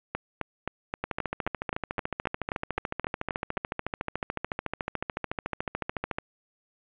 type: two click trains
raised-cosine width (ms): 0.5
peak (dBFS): -14 / -14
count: 72 / 14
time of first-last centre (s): 1.04-6.185 / 0.15-3.571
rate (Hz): 13.8 / 3.8
effects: resampled to 8000 Hz + 8-bit